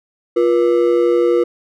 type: ring-modulated tone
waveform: triangle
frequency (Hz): 416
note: G#4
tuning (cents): +3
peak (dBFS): -6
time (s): 0.36-1.44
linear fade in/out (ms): 10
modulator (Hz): 65.9
effects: none